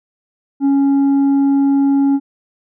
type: tone with tanh clipping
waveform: sine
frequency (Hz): 277.2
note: C#4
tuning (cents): 0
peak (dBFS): -11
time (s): 0.6-2.2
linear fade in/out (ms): 50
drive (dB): 4
effects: none